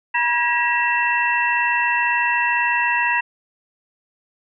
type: tone cluster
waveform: sine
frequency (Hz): 961 / 1643 / 1909 / 2687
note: B5 / G#6 / A#6 / E7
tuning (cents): -48 / -19 / +41 / +33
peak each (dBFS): -21 / -25 / -21 / -22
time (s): 0.14-3.21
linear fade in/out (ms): 10
effects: none